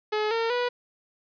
sawtooth tone with pitch steps, 426 / 456.6 / 489.3 Hz, G#4 / A#4 / B4, +44 / -36 / -16 cents, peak -20 dBFS, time 0.12-0.69 s, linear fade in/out 10 ms, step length 190 ms, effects resampled to 11025 Hz + 9-bit

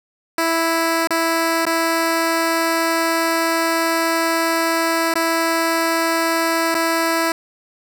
10% pulse tone with dropouts, 329.6 Hz, E4, in tune, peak -8 dBFS, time 0.38-7.32 s, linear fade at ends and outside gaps 2 ms, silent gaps 1.073-1.106 / 1.653-1.666 / 5.139-5.155 / 6.744-6.75 s, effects none

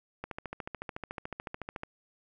click train, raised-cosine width 0.5 ms, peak -22 dBFS, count 23, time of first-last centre 0.24-1.834 s, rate 13.8 Hz, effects none

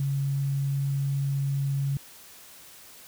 sine tone, 138.59 Hz, C#3, in tune, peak -24 dBFS, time 0-1.97 s, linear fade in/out 2 ms, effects white hiss -49 dBFS RMS until 3.07 s

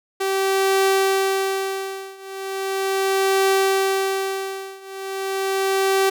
sawtooth tone with tremolo, 386.8 Hz, G4, 23 cents flat, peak -11 dBFS, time 0.2-6.1 s, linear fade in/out 10 ms, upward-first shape triangle, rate 0.38 Hz, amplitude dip 95%, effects none

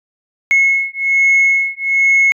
sine beating tone pair, 2179 / 2180.2 Hz, C#7 / C#7, -30 / -29 cents, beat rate 1.2 Hz, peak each -12 dBFS, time 0.51-2.32 s, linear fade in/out 0 ms, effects tanh soft clip ceiling -5 dBFS

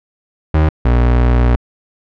35% pulse tone pair in turn, 77.78 / 60.55 Hz, D#2 / B1, 0 / -34 cents, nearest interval major third, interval 434 cents, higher first, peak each -7 dBFS, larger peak neither, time 0.54-0.69 / 0.85-1.56 s, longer second, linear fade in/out 5 ms, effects low-pass 2000 Hz 12 dB/octave

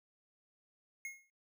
square tone with exponential decay, 2158 Hz, C#7, 47 cents flat, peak -39 dBFS, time 1.05-1.3 s, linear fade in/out 1 ms, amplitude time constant 54 ms, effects noise-tail reverb RT60 0.1 s tail -17 dB re dry

